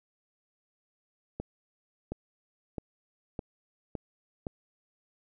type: accelerating click train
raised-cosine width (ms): 2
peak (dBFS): -21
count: 6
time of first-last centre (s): 1.4-4.468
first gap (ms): 720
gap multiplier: 0.92
effects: none